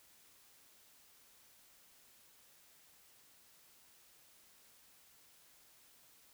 silence, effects white hiss -65 dBFS RMS until 6.33 s

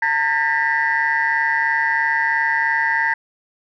sine tone cluster, 907 / 1609 / 1812 / 1955 Hz, A#5 / G6 / A#6 / B6, -48 / +45 / -50 / -18 cents, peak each -21 dBFS, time 0.02-3.14 s, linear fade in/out 5 ms, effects tanh soft clip ceiling -7 dBFS

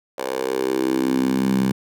10% pulse tone with high-pass filter sweep, 65.41 Hz, C2, in tune, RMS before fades -21 dBFS, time 0.18-1.72 s, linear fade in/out 5 ms, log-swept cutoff 570 to 170 Hz, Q 4, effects none

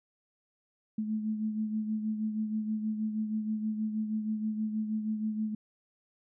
sine beating tone pair, 215.5 / 221.8 Hz, A3 / A3, -36 / +14 cents, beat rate 6.3 Hz, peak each -30 / -39 dBFS, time 0.98-5.55 s, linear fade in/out 5 ms, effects none

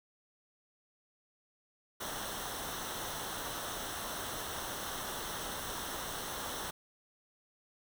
pink noise with comb filter, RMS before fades -40 dBFS, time 2-6.71 s, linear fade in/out 10 ms, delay 0.42 ms, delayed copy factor -0.65, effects none

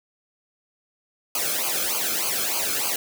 white noise with flanger, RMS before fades -25 dBFS, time 1.35-2.96 s, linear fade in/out 2 ms, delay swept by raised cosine 0.54 to 1.08 ms, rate 3.3 Hz, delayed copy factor -1, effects none

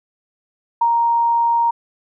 sine tone with ADSR envelope, 934 Hz, A#5, 3 cents sharp, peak -11 dBFS, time 0.81-1.71 s, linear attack 7 ms, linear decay 59 ms, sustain -2 dB, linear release 9 ms, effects none

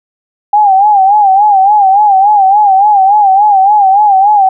sine tone with vibrato, 803 Hz, G5, 41 cents sharp, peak -3 dBFS, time 0.53-4.49 s, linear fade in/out 5 ms, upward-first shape sine, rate 3.5 Hz, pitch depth 100 cents each way, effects none

